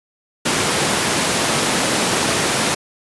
pink high-pass noise, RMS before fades -18 dBFS, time 0.45-2.75 s, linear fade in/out 10 ms, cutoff 180 Hz, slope 12 dB/octave, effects resampled to 24000 Hz

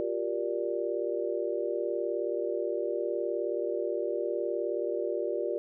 sine chord, G minor seventh, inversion third, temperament just, 352.8 / 392 / 470.4 / 588 Hz, F4 / G4 / Bb4 / D5, +18 / 0 / +16 / +2 cents, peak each -34 dBFS, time 0-5.58 s, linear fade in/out 0 ms, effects none

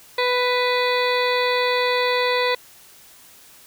harmonic tone, 495.5 Hz, B4, 6 cents sharp, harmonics 1 / 2 / 3 / 4 / 5 / 7 / 8 / 9, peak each -21 / -24 / -33 / -25 / -29 / -31 / -29 / -33 dBFS, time 0.18-2.55 s, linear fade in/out 5 ms, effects white hiss -48 dBFS RMS until 3.66 s

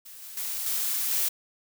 blue noise with level steps, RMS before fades -45 / -42 / -32 / -28 / -26 dBFS, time 0.05-1.29 s, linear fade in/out 10 ms, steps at 0.22 / 0.37 / 0.66 / 1.11 s, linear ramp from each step 2 ms, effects none

